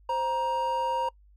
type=tone pair together; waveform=triangle; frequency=523.3 / 941.6 Hz; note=C5 / A#5; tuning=0 / +17 cents; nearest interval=minor seventh; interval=1017 cents; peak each=-30 / -24 dBFS; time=0.09-1.09 s; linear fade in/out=5 ms; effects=noise-tail reverb RT60 0.1 s tail -24 dB re dry + added 50 Hz sine -54 dBFS peak until 1.36 s